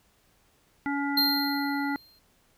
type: harmonic tone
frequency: 282.6 Hz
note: C#4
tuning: 34 cents sharp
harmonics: 1 / 3 / 5 / 7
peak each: -28 / -33 / -35 / -36 dBFS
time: 0.86-1.96 s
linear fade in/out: 0 ms
type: tone with exponential decay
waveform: square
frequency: 4186 Hz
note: C8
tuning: in tune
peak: -20 dBFS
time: 1.17-2.19 s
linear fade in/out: 5 ms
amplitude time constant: 220 ms
effects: pink hiss -65 dBFS RMS until 2.57 s